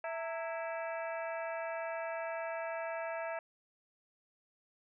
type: harmonic tone with a mistuned harmonic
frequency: 329.6 Hz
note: E4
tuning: in tune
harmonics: 2 / 3 / 4 / 5 / 6 / 7 / 8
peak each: -38 / -44 / -47 / -46 / -51 / -50 / -52 dBFS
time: 0.04-3.39 s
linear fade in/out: 2 ms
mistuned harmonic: 3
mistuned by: -130 cents
effects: none